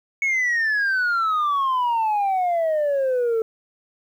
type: exponential sweep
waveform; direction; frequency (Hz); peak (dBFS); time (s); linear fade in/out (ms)
sine; down; 2217 to 440; -16; 0.22-3.42; 2
effects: tanh soft clip ceiling -17 dBFS + 9-bit